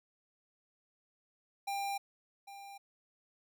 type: tone with echo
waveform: square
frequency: 796 Hz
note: G5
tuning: 26 cents sharp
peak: -35 dBFS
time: 1.67-1.98 s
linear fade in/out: 10 ms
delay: 800 ms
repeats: 1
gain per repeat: -13 dB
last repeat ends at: 2.78 s
effects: none